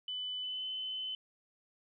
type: tone with pitch glide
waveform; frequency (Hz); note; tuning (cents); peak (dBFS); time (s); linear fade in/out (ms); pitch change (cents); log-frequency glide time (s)
sine; 3000 to 3038; F#7 to F#7; +23 to +45; -36; 0.08-1.15; 2; +22; 0.41-0.66
effects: none